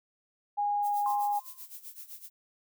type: tone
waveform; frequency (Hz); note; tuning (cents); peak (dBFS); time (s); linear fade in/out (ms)
sine; 821; G#5; -20; -26; 0.57-1.4; 20
type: noise with tremolo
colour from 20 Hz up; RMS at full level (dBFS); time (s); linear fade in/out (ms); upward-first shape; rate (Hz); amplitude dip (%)
violet; -43; 0.82-2.3; 50; sine; 7.8; 80
type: tone with exponential decay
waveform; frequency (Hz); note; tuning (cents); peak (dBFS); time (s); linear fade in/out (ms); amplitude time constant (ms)
sine; 1046.5; C6; 0; -30; 1.06-1.66; 1; 130
effects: none